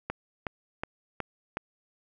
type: click train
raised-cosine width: 0.5 ms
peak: -16 dBFS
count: 5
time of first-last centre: 0.1-1.571 s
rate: 2.72 Hz
effects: none

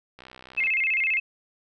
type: click train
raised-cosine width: 0.3 ms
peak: -28 dBFS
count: 32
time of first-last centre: 0.19-0.675 s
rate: 63.9 Hz
type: tone with vibrato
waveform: sine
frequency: 2349 Hz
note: D7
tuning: in tune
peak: -21 dBFS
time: 0.57-1.2 s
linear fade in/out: 10 ms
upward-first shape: square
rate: 15 Hz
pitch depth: 180 cents each way
effects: none

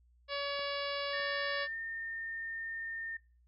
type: harmonic tone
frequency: 566 Hz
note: C#5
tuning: 36 cents sharp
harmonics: 1 / 2 / 3 / 4 / 5 / 6 / 7 / 8 / 9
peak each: -38 / -41 / -43 / -44 / -45 / -46 / -46 / -47 / -48 dBFS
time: 0.28-1.68 s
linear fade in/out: 50 ms
type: clicks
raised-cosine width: 1 ms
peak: -38 / -43 dBFS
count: 2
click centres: 0.593 / 1.199 s
type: tone with pitch glide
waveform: sine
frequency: 1800 to 1818.8 Hz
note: A6 to A#6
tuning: +39 to -43 cents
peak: -37 dBFS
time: 1.13-3.17 s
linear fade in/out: 5 ms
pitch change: +18 cents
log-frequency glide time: 1.69-1.75 s
effects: noise-tail reverb RT60 0.4 s tail -26 dB re dry + added 60 Hz sine -63 dBFS peak until 3.47 s

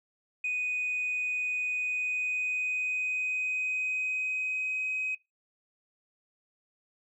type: tone with pitch glide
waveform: sine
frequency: 2489 to 2525 Hz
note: D#7 to D#7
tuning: 0 to +25 cents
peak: -27 dBFS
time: 0.44-5.15 s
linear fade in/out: 5 ms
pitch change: +25 cents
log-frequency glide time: 1.71-4.92 s
effects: noise-tail reverb RT60 0.2 s tail -22 dB re dry + tanh soft clip ceiling -25 dBFS

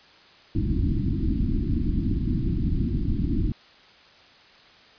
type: low-pass noise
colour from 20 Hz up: pink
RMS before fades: -24 dBFS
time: 0.55-3.52 s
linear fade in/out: 2 ms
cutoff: 340 Hz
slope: 96 dB/octave
effects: white hiss -52 dBFS RMS until 4.98 s + resampled to 11025 Hz

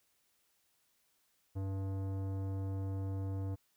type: tone with tanh clipping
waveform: sine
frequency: 96.7 Hz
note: G2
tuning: 23 cents flat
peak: -37 dBFS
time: 1.55-3.56 s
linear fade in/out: 20 ms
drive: 16 dB
effects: white hiss -75 dBFS RMS until 3.76 s

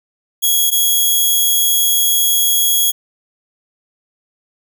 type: tone pair in turn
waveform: 5% pulse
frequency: 3322 / 3322 Hz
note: G#7 / G#7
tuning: 0 / 0 cents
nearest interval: unison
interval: 0 cents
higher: neither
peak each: -3 dBFS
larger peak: neither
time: 0.42-0.71 / 0.71-2.92 s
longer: second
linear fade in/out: 20 ms
effects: none

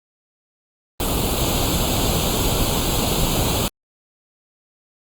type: noise with comb filter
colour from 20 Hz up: pink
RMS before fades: -20 dBFS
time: 1-3.68 s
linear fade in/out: 0 ms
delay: 0.27 ms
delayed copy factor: +0.8
effects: Opus 32 kbps

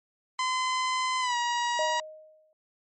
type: tone with pitch glide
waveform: sawtooth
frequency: 1025 to 956.4 Hz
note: C6 to A#5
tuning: -36 to +44 cents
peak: -22 dBFS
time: 0.39-2 s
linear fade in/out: 2 ms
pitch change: -120 cents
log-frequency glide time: 1.2-1.36 s
type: tone with exponential decay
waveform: sine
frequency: 622.3 Hz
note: D#5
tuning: in tune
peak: -25 dBFS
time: 1.79-2.53 s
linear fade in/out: 1 ms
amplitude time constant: 160 ms
effects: MP3 32 kbps

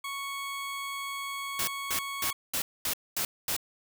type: tone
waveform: 20% pulse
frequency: 1108.7 Hz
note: C#6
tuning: in tune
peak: -29 dBFS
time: 0.04-2.33 s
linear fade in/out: 5 ms
type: noise bursts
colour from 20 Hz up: white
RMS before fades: -30 dBFS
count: 7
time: 1.59-3.565 s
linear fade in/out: 2 ms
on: 85 ms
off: 230 ms
effects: none

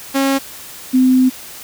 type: tone pair in turn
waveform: sawtooth / sine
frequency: 272.3 / 257 Hz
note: C#4 / C4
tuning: -31 / -31 cents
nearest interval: minor second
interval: 100 cents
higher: first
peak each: -9 / -8 dBFS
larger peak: second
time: 0.14-0.39 / 0.93-1.3 s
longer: second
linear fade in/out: 20 ms
effects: white hiss -34 dBFS RMS until 1.63 s

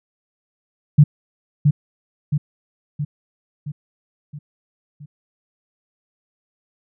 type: tone with echo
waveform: sine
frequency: 146.83 Hz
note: D3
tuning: in tune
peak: -5 dBFS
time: 0.98-1.04 s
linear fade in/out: 10 ms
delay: 670 ms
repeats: 6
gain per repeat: -5 dB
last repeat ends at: 5.06 s
effects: none

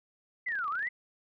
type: linear two-way sweep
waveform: sine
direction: down then up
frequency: 2060 to 1108.7 to 2060 Hz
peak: -30 dBFS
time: 0.46-0.89 s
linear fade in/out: 10 ms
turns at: 0.69 s
type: clicks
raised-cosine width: 0.3 ms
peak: -35 dBFS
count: 11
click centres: 0.486 / 0.521 / 0.554 / 0.59 / 0.643 / 0.68 / 0.723 / 0.754 / 0.793 / 0.827 / 0.871 s
effects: none

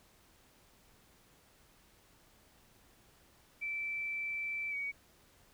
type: tone with pitch glide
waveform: sine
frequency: 2328 to 2254 Hz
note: D7 to C#7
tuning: -16 to +28 cents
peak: -35 dBFS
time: 3.61-4.92 s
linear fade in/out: 20 ms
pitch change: -56 cents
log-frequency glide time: 4.7-4.75 s
effects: pink hiss -65 dBFS RMS until 5.53 s

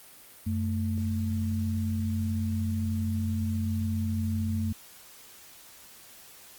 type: tone pair together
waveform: sine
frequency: 92.58 / 220.2 Hz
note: F#2 / A3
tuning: +2 / +2 cents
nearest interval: octave + minor third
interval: 1500 cents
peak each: -28 / -30 dBFS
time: 0.46-4.73 s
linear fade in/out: 10 ms
effects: white hiss -51 dBFS RMS until 6.58 s + Opus 32 kbps

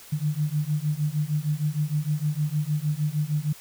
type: beating tone pair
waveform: sine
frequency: 147.1 / 153.6 Hz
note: D3 / D#3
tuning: +3 / -22 cents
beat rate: 6.5 Hz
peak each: -26 dBFS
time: 0.12-3.53 s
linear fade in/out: 10 ms
effects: white hiss -47 dBFS RMS until 3.6 s

